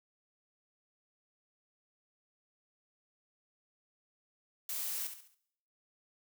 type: noise with echo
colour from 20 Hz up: blue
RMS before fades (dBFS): -38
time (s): 4.69-5.07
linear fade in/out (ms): 2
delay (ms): 69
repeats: 4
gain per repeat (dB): -8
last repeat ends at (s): 5.346
effects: noise-tail reverb RT60 0.7 s tail -20 dB re dry